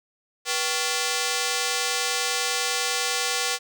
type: ring-modulated tone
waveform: 5% pulse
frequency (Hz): 630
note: D#5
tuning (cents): +21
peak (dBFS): -9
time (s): 0.45-3.59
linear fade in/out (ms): 50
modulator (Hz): 145
effects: none